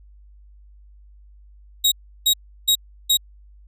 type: tone bursts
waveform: sawtooth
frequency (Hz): 3800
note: A#7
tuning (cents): +33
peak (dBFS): -11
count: 4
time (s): 1.84-3.172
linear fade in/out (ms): 10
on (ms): 78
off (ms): 340
effects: added 50 Hz sine -45 dBFS peak until 3.67 s

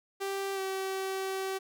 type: tone with pitch glide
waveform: sawtooth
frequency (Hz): 391.7 to 383.4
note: G4 to G4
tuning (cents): -1 to -38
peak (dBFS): -28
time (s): 0.2-1.59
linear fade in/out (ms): 20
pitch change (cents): -37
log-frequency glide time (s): 0.54-0.6
effects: none

